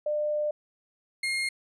sine / 35% pulse tone pair in turn, 599 / 2135 Hz, D5 / C7, +34 / +34 cents, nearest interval octave + minor seventh, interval 2200 cents, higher second, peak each -25 dBFS, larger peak neither, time 0.06-0.51 / 1.23-1.49 s, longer first, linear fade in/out 5 ms, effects resampled to 24000 Hz

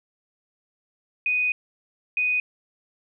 sine tone pair in turn, 2489 / 2489 Hz, D#7 / D#7, 0 / 0 cents, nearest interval unison, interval 0 cents, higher neither, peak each -20 dBFS, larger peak neither, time 1.26-1.52 / 2.17-2.4 s, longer first, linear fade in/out 2 ms, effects none

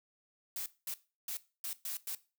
blue noise bursts at uneven times, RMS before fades -39 dBFS, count 6, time 0.56-0.66 / 0.87-0.94 / 1.28-1.37 / 1.64-1.73 / 1.85-1.97 / 2.07-2.15 s, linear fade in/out 2 ms, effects noise-tail reverb RT60 0.3 s tail -17 dB re dry

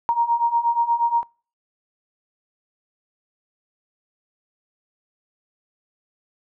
sine beating tone pair, 932.3 / 940.7 Hz, A#5 / A#5, 0 / +15 cents, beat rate 8.4 Hz, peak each -22 / -19 dBFS, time 0.09-1.23 s, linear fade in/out 0 ms, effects noise-tail reverb RT60 0.4 s tail -25 dB re dry

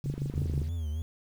sine tone with tremolo, 140 Hz, C#3, 18 cents sharp, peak -28 dBFS, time 0.04-0.69 s, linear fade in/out 0 ms, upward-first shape sine, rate 6.1 Hz, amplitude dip 85%
click train, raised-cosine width 3 ms, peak -23 dBFS, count 15, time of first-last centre 0.06-0.618 s, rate 25.1 Hz
triangle tone with vibrato, 79.7 Hz, D#2, 42 cents sharp, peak -28 dBFS, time 0.35-1.02 s, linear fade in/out 0 ms, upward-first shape triangle, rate 3.2 Hz, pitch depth 140 cents each way
effects 9-bit

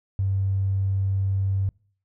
triangle tone with tanh clipping, 97 Hz, G2, 18 cents flat, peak -20 dBFS, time 0.19-1.69 s, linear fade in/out 0 ms, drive 2 dB, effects noise-tail reverb RT60 0.5 s tail -26 dB re dry

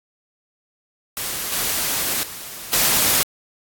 white noise with level steps, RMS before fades -26 / -22 / -34 / -17 dBFS, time 1.17-3.23 s, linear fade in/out 0 ms, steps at 1.52 / 2.23 / 2.73 s, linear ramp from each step 2 ms, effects AAC 64 kbps

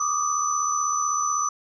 sine tone cluster, 1157 / 1233 / 6000 Hz, D6 / D#6 / F#8, -26 / -16 / +23 cents, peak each -26 dBFS, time 0-1.49 s, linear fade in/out 5 ms, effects none

